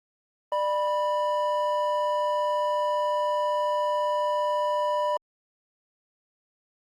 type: tone pair together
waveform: triangle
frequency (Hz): 597 / 983.5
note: D5 / B5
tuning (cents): +28 / -7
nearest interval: major sixth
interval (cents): 865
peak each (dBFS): -24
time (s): 0.52-5.17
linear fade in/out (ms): 2
effects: Opus 32 kbps